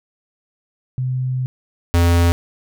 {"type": "tone pair in turn", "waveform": ["sine", "square"], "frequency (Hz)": [128.4, 85.7], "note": ["C3", "F2"], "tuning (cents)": [-32, -32], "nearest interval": "perfect fifth", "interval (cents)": 700, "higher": "first", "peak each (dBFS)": [-18, -12], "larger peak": "second", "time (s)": [[0.98, 1.46], [1.94, 2.32]], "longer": "first", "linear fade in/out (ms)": 0, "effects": []}